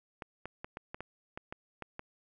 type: clicks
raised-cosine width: 0.5 ms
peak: -25 dBFS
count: 10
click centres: 0.222 / 0.456 / 0.645 / 0.771 / 0.945 / 1.006 / 1.375 / 1.525 / 1.823 / 1.994 s
effects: none